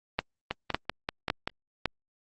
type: two click trains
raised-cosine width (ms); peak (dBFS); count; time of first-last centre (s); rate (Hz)
0.3; -9 / -13; 4 / 6; 0.19-1.857 / 0.51-1.475; 1.8 / 5.18
effects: Opus 24 kbps